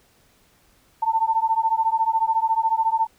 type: beating tone pair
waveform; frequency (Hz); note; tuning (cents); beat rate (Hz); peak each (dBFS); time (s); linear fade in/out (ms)
sine; 889 / 903; A5 / A5; +18 / +45; 14; -21; 1.02-3.07; 10
effects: pink hiss -59 dBFS RMS until 3.18 s